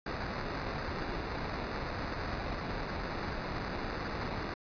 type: noise with sample-and-hold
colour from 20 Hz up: pink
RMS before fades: -37 dBFS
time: 0.06-4.54 s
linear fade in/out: 5 ms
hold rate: 3150 Hz
effects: resampled to 11025 Hz